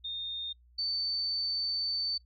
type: tone pair in turn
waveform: sine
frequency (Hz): 3659 / 4542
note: A#7 / C#8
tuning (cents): -33 / +41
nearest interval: major third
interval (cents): 374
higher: second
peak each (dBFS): -34 / -30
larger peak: second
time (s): 0.04-0.53 / 0.78-2.18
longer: second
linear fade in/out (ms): 10
effects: noise-tail reverb RT60 0.1 s tail -20 dB re dry + added 60 Hz sine -58 dBFS peak until 2.25 s